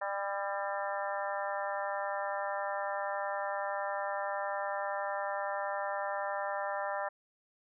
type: harmonic tone with a mistuned harmonic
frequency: 199.4 Hz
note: G3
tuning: 30 cents sharp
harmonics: 3 / 4 / 5 / 6 / 7 / 8 / 9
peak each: -37 / -38 / -40 / -45 / -43 / -46 / -42 dBFS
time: 0.01-7.09 s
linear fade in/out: 10 ms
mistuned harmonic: 7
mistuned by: -45 cents
effects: none